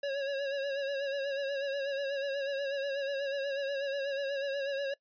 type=tone with vibrato; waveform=square; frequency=554 Hz; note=C#5; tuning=1 cent flat; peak=-32 dBFS; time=0.03-4.94 s; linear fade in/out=5 ms; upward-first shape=sine; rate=8.2 Hz; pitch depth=49 cents each way; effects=noise-tail reverb RT60 0.1 s tail -21 dB re dry + resampled to 11025 Hz